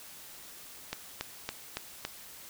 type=click train; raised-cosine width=0.2 ms; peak=-16 dBFS; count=5; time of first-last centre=0.93-2.05 s; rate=3.57 Hz; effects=white hiss -49 dBFS RMS until 2.49 s